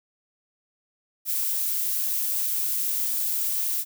violet noise, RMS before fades -26 dBFS, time 1.25-3.85 s, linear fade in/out 50 ms, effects none

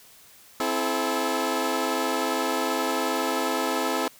15% pulse chord, A minor, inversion first, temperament equal with one note detuned, 261.6 / 329.6 / 431.9 Hz, C4 / E4 / A4, 0 / 0 / -32 cents, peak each -22 dBFS, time 0.6-4.08 s, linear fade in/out 2 ms, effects white hiss -52 dBFS RMS until 4.19 s

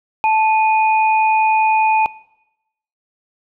sine tone pair together, 875 / 2475 Hz, A5 / D#7, -10 / -10 cents, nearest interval octave + tritone, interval 1800 cents, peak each -12 / -21 dBFS, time 0.24-2.06 s, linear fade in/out 0 ms, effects noise-tail reverb RT60 0.9 s tail -21 dB re dry

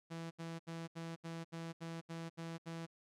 sawtooth tone bursts, 165.5 Hz, E3, 7 cents sharp, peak -39 dBFS, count 10, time 0.1-2.866 s, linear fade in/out 20 ms, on 210 ms, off 74 ms, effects low-pass 8000 Hz 12 dB/octave

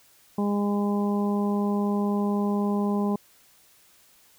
harmonic tone, 204 Hz, G#3, 31 cents flat, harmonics 1 / 2 / 3 / 4 / 5, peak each -23 / -30 / -37 / -35 / -36 dBFS, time 0.38-3.16 s, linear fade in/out 5 ms, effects white hiss -58 dBFS RMS until 4.38 s

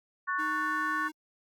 sine chord, F# minor, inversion second, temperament just, 1110 / 1480 / 1776 Hz, C#6 / F#6 / A6, +2 / 0 / +16 cents, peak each -31 / -33 / -34 dBFS, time 0.27-1.09 s, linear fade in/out 20 ms
square tone, 309.9 Hz, D#4, 7 cents flat, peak -39 dBFS, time 0.38-1.12 s, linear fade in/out 20 ms
effects AAC 64 kbps

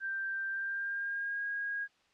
sine tone with pitch glide, 1574 to 1636.1 Hz, G6 to G#6, +7 to -26 cents, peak -33 dBFS, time 0-1.88 s, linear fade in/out 50 ms, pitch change +67 cents, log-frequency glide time 0.48-1.45 s, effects white hiss -69 dBFS RMS until 2.13 s + low-pass 4000 Hz 12 dB/octave

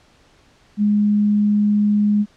sine tone, 207.7 Hz, G#3, in tune, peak -13 dBFS, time 0.77-2.26 s, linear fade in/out 50 ms, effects pink hiss -54 dBFS RMS until 2.36 s + low-pass 6000 Hz 12 dB/octave

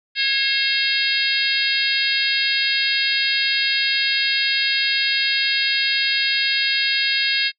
harmonic tone with a mistuned harmonic, 538 Hz, C5, 48 cents sharp, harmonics 3 / 4 / 5 / 6 / 7 / 8 / 9, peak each -25 / -25 / -25 / -25 / -25 / -25 / -25 dBFS, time 0.15-7.52 s, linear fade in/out 50 ms, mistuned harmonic 3, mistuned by +39 cents, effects noise-tail reverb RT60 0.1 s tail -25 dB re dry

